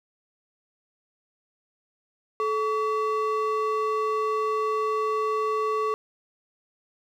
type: ring-modulated tone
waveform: triangle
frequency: 784 Hz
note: G5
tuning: in tune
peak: -18 dBFS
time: 2.4-5.94 s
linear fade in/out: 0 ms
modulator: 351 Hz
effects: none